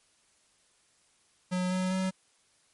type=tone with pitch steps; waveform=square; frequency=182.3 / 185.06 / 187.86 Hz; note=F#3 / F#3 / F#3; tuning=-25 / +1 / +27 cents; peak=-28 dBFS; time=1.51-2.11 s; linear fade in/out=20 ms; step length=200 ms; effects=white hiss -67 dBFS RMS until 2.73 s + MP3 48 kbps